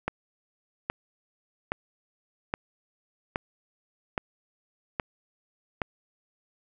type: click train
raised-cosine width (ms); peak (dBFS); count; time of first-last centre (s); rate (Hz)
0.5; -12; 8; 0.08-5.818; 1.22
effects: none